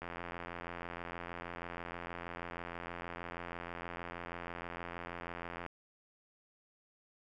click train, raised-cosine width 0.5 ms, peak -27 dBFS, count 488, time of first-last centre 0.02-5.663 s, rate 86.3 Hz, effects none

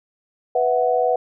sine chord, B suspended fourth, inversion none, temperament equal, 493.9 / 659.3 / 740 Hz, B4 / E5 / F#5, 0 / 0 / 0 cents, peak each -19 / -22 / -20 dBFS, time 0.55-1.16 s, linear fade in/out 5 ms, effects none

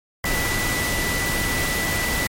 sine tone in noise, 1975.5 Hz, B6, in tune, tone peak -25 dBFS, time 0.24-2.27 s, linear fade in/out 2 ms, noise pink, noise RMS -24 dBFS, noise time 0.24-2.27 s, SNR -4 dB, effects MP3 64 kbps

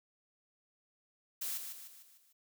blue noise with echo, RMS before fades -38 dBFS, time 1.41-1.58 s, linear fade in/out 10 ms, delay 150 ms, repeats 5, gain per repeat -6 dB, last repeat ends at 2.33 s, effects none

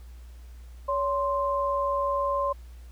sine tone pair together, 564.1 / 1046.5 Hz, C#5 / C6, +30 / 0 cents, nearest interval major seventh, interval 1070 cents, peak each -27 / -26 dBFS, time 0.88-2.53 s, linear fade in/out 10 ms, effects added 60 Hz sine -42 dBFS peak until 2.91 s + pink hiss -60 dBFS RMS until 2.91 s

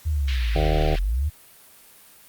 sine linear two-way sweep, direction down then up, 79.7 to 32.81 to 79.7 Hz, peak -20 dBFS, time 0.05-1.3 s, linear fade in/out 20 ms, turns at 0.92 s
pink band-pass noise, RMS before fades -35 dBFS, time 0.28-0.99 s, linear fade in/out 2 ms, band 1800 to 4100 Hz, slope 24 dB/octave
harmonic tone, 76.7 Hz, D#2, 24 cents flat, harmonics 1 / 2 / 4 / 5 / 6 / 7 / 8 / 9 / 10, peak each -26 / -26 / -32 / -30 / -30 / -31 / -31 / -30 / -31 dBFS, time 0.55-0.96 s, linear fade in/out 10 ms
effects white hiss -50 dBFS RMS until 2.28 s + Opus 48 kbps

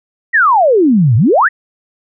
sine exponential two-way sweep, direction down then up, 1963 to 103.83 to 1963 Hz, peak -6 dBFS, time 0.33-1.49 s, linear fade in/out 20 ms, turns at 1.16 s, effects none

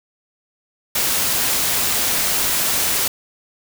white noise, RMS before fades -19 dBFS, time 0.95-3.08 s, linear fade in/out 5 ms, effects none

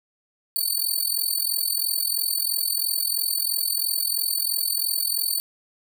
10% pulse tone with amplitude modulation, 4505 Hz, C#8, 27 cents sharp, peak -12 dBFS, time 0.56-5.4 s, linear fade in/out 0 ms, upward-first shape sine, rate 43 Hz, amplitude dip 80%, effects none

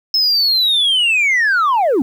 sine linear sweep, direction down, 5240 to 233.1 Hz, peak -9 dBFS, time 0.14-2.02 s, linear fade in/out 2 ms, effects tanh soft clip ceiling -10 dBFS + 8-bit

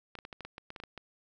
clicks, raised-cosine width 0.3 ms, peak -27 dBFS, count 12, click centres 0.153 / 0.188 / 0.251 / 0.328 / 0.407 / 0.45 / 0.581 / 0.704 / 0.762 / 0.801 / 0.837 / 0.977 s, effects none

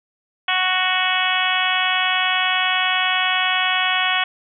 harmonic tone, 370 Hz, F#4, in tune, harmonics 2 / 3 / 4 / 5 / 6 / 7 / 8 / 9, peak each -25 / -25 / -25 / -25 / -25 / -25 / -25 / -25 dBFS, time 0.48-4.24 s, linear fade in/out 5 ms, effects none

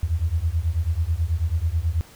sine beating tone pair, 77.78 / 86.98 Hz, D#2 / F2, 0 / -6 cents, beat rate 9.2 Hz, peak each -23 dBFS, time 0.03-2.01 s, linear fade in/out 0 ms, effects pink hiss -49 dBFS RMS until 2.15 s

